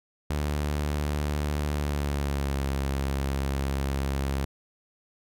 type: tone with pitch glide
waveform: sawtooth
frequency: 73.8 to 68.46 Hz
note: D2 to C#2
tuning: +9 to -21 cents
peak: -22 dBFS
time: 0.3-4.45 s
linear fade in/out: 5 ms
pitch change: -130 cents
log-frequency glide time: 1.72-2.62 s
effects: none